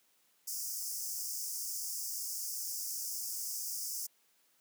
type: high-pass noise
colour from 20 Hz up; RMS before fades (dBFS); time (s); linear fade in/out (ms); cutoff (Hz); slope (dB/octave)
pink; -39; 0.47-4.07; 10; 5000; 96
effects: white hiss -71 dBFS RMS until 4.6 s + high-pass 150 Hz 12 dB/octave